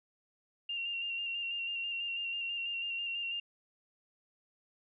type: tone with vibrato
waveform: sine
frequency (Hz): 2773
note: F7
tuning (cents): -13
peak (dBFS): -34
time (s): 0.69-3.4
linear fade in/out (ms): 5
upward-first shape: square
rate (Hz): 6.1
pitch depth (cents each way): 21
effects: none